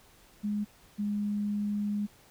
sine tone pair in turn, 207.7 / 206.4 Hz, G#3 / G#3, 0 / -10 cents, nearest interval unison, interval 10 cents, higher first, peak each -28 dBFS, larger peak neither, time 0.43-0.65 / 0.98-2.07 s, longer second, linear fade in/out 20 ms, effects pink hiss -59 dBFS RMS until 2.3 s

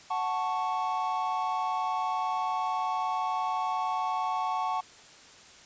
triangle chord, F# minor, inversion none, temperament equal, 740 / 880 / 1108.7 Hz, F#5 / A5 / C#6, 0 / 0 / 0 cents, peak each -30 dBFS, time 0.1-4.81 s, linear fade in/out 10 ms, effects white hiss -52 dBFS RMS until 5.65 s + resampled to 16000 Hz

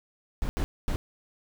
brown noise bursts at uneven times, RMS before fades -27 dBFS, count 3, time 0.42-0.49 / 0.57-0.64 / 0.88-0.96 s, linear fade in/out 0 ms, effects none

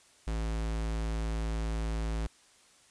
square tone, 55 Hz, A1, in tune, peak -31 dBFS, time 0.27-2.27 s, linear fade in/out 5 ms, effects white hiss -61 dBFS RMS until 2.9 s + resampled to 22050 Hz

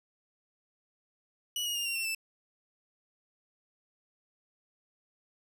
sawtooth tone with pitch steps, 2936 / 2876 / 2816 / 2758 / 2702 / 2646 Hz, F#7 / F#7 / F7 / F7 / E7 / E7, -14 / -50 / +14 / -22 / +42 / +6 cents, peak -28 dBFS, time 1.56-2.148 s, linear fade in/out 2 ms, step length 98 ms, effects none

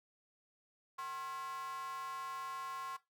square tone with high-pass filter, 152.9 Hz, D#3, 30 cents flat, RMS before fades -43 dBFS, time 0.98-2.97 s, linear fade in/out 10 ms, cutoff 1100 Hz, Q 6.9, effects noise-tail reverb RT60 0.2 s tail -17 dB re dry

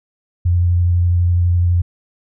sine tone with vibrato, 87.7 Hz, F2, 8 cents sharp, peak -11 dBFS, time 0.45-1.82 s, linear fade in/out 10 ms, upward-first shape sine, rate 12 Hz, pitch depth 16 cents each way, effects none

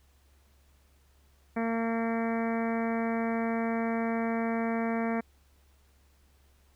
harmonic tone, 228.4 Hz, A#3, 35 cents flat, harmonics 1 / 2 / 3 / 4 / 5 / 6 / 7 / 8 / 9 / 10, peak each -29 / -35 / -35 / -41 / -43 / -44 / -45 / -43 / -46 / -45 dBFS, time 1.56-5.21 s, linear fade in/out 10 ms, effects added 69 Hz sine -61 dBFS peak until 6.75 s + pink hiss -68 dBFS RMS until 6.75 s

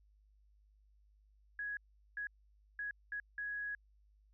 sine tone bursts at uneven times, 1668 Hz, G#6, 7 cents sharp, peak -38 dBFS, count 5, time 1.59-1.77 / 2.17-2.27 / 2.79-2.91 / 3.12-3.2 / 3.38-3.75 s, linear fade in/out 2 ms, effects added 51 Hz sine -65 dBFS peak until 4.33 s

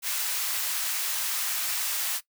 white high-pass noise, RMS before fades -29 dBFS, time 0.02-2.21 s, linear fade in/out 50 ms, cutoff 1000 Hz, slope 12 dB/octave, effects noise-tail reverb RT60 0.1 s tail -18 dB re dry

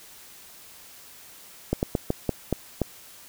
slowing click train, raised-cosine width 2 ms, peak -9 dBFS, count 7, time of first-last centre 1.73-2.817 s, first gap 99 ms, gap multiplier 1.24, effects white hiss -48 dBFS RMS until 3.28 s

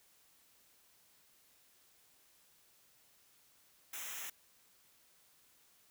white noise with comb filter, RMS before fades -44 dBFS, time 3.93-4.3 s, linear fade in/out 5 ms, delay 0.22 ms, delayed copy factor -0.8, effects white hiss -68 dBFS RMS until 5.9 s

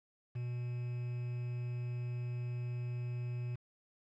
triangle tone with quantisation, 121.9 Hz, B2, 22 cents flat, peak -34 dBFS, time 0.35-3.56 s, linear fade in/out 10 ms, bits 9, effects low-pass 3000 Hz 12 dB/octave

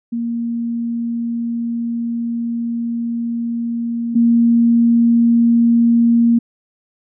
sine tone pair in turn, 233.8 / 233.8 Hz, A#3 / A#3, +5 / +5 cents, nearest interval unison, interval 0 cents, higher neither, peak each -18 / -9 dBFS, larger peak second, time 0.12-4.15 / 4.15-6.39 s, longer first, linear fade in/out 10 ms, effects none

